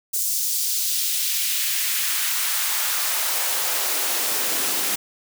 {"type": "noise with high-pass filter sweep", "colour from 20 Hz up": "white", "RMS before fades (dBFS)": -23, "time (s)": [0.13, 4.96], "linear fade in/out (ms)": 10, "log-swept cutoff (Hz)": [6900, 210], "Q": 1.1, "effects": []}